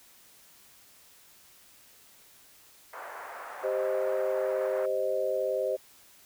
pink band-pass noise, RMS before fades -42 dBFS, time 2.93-4.86 s, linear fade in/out 5 ms, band 600 to 1700 Hz, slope 24 dB/octave
sine chord, C minor, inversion second, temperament equal, 392 / 523.3 / 622.3 Hz, G4 / C5 / Eb5, 0 / 0 / 0 cents, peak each -33 / -29 / -31 dBFS, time 3.63-5.77 s, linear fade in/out 20 ms
effects white hiss -57 dBFS RMS until 6.25 s

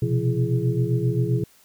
sine tone cluster, 122.7 / 130.3 / 172.8 / 337.4 / 418.6 Hz, B2 / C3 / F3 / E4 / G#4, -11 / -7 / -18 / +40 / +14 cents, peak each -23 / -23 / -29 / -30 / -29 dBFS, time 0.02-1.44 s, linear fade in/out 5 ms, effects white hiss -56 dBFS RMS until 1.64 s

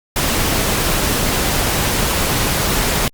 pink noise, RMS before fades -17 dBFS, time 0.16-3.08 s, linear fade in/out 2 ms, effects Opus 48 kbps

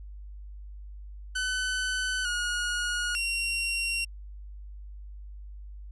sawtooth tone with pitch steps, 1510 / 1443 / 2748 Hz, F#6 / F#6 / F7, +35 / -44 / -29 cents, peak -24 dBFS, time 1.35-4.05 s, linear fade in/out 10 ms, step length 900 ms, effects added 50 Hz sine -40 dBFS peak until 5.91 s + resampled to 24000 Hz

